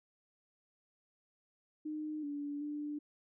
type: tone with pitch steps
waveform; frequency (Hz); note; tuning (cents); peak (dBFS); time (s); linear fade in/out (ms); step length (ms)
sine; 305.9 / 288.8 / 295.4; D#4 / D4 / D4; -29 / -29 / +10; -37; 1.85-2.99; 10; 380
effects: none